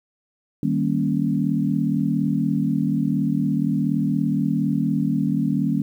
sine chord, Eb dominant seventh, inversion none, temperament equal, 155.56 / 196 / 233.1 / 277.2 Hz, Eb3 / G3 / Bb3 / Db4, 0 / 0 / 0 / 0 cents, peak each -24 dBFS, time 0.63-5.82 s, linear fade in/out 2 ms, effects 9-bit

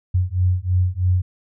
sine beating tone pair, 89.6 / 92.7 Hz, F2 / F#2, +45 / +4 cents, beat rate 3.1 Hz, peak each -19 dBFS, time 0.14-1.22 s, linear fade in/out 10 ms, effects none

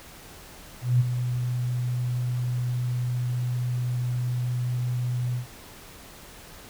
sine tone with ADSR envelope, 123.47 Hz, B2, in tune, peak -15 dBFS, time 0.81-5.47 s, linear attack 190 ms, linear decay 26 ms, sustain -9 dB, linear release 120 ms, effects pink hiss -46 dBFS RMS until 6.69 s

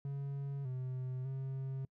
triangle tone with pitch steps, 139.4 / 128.4 / 133.8 Hz, C#3 / C3 / C3, +10 / -32 / +39 cents, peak -35 dBFS, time 0.05-1.85 s, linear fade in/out 2 ms, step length 600 ms, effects noise-tail reverb RT60 0.1 s tail -26 dB re dry

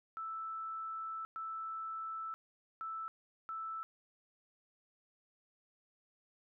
sine tone bursts at uneven times, 1318.5 Hz, E6, in tune, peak -39 dBFS, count 4, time 0.17-1.25 / 1.36-2.34 / 2.81-3.08 / 3.49-3.83 s, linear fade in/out 0 ms, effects none

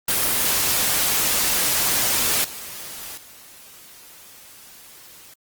white noise with level steps, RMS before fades -20 / -35 / -45 dBFS, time 0.08-5.34 s, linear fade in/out 5 ms, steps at 2.44 / 3.17 s, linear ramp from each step 5 ms, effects Opus 24 kbps

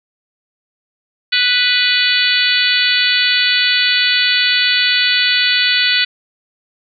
harmonic tone, 493.9 Hz, B4, in tune, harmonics 3 / 4 / 5 / 6 / 7 / 8 / 9, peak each -19 / -19 / -19 / -19 / -19 / -19 / -19 dBFS, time 1.32-6.05 s, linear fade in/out 10 ms, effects none

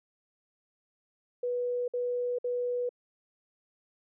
sine tone bursts, 490 Hz, B4, 14 cents flat, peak -28 dBFS, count 3, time 1.43-2.892 s, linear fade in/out 5 ms, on 450 ms, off 56 ms, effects none

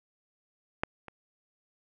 clicks, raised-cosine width 0.5 ms, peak -12 / -28 dBFS, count 2, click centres 0.835 / 1.083 s, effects none

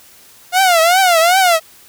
sawtooth tone with vibrato, 706 Hz, F5, 19 cents sharp, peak -5 dBFS, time 0.52-1.6 s, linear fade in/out 50 ms, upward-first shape triangle, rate 2.6 Hz, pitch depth 180 cents each way, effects white hiss -44 dBFS RMS until 1.88 s

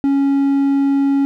triangle tone, 277.2 Hz, C#4, in tune, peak -10 dBFS, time 0.04-1.25 s, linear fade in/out 0 ms, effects none

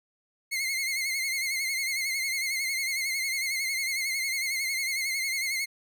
sawtooth tone with vibrato, 2133 Hz, C7, 33 cents sharp, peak -24 dBFS, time 0.51-5.66 s, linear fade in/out 20 ms, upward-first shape sine, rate 11 Hz, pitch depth 62 cents each way, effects none

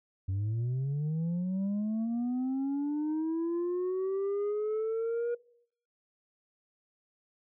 sine linear sweep, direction up, 92.5 to 479.6 Hz, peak -26 dBFS, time 0.28-5.35 s, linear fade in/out 10 ms, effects noise-tail reverb RT60 0.6 s tail -21 dB re dry + tanh soft clip ceiling -28 dBFS

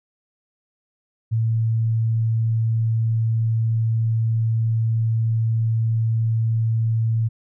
sine tone, 112.9 Hz, A2, 45 cents sharp, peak -17 dBFS, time 1.31-7.29 s, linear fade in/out 20 ms, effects none

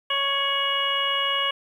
harmonic tone with a mistuned harmonic, 556 Hz, C#5, 5 cents sharp, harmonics 1 / 2 / 3 / 4 / 5 / 6, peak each -33 / -27 / -32 / -31 / -24 / -34 dBFS, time 0.1-1.51 s, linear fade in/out 5 ms, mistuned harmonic 5, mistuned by +65 cents, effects 9-bit

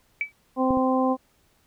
sine tone with exponential decay, 2300 Hz, D7, 37 cents flat, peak -19 dBFS, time 0.21-0.32 s, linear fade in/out 1 ms, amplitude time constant 23 ms
harmonic tone, 259.6 Hz, C4, 13 cents flat, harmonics 1 / 2 / 3 / 4, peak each -22 / -25 / -27 / -28 dBFS, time 0.56-1.17 s, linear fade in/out 50 ms
clicks, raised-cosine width 3 ms, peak -17 / -23 dBFS, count 2, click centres 0.707 / 0.772 s
effects pink hiss -64 dBFS RMS until 1.66 s

